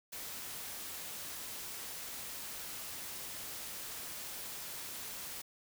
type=noise; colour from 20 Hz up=white; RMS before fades=-44 dBFS; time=0.12-5.42 s; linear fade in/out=10 ms; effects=none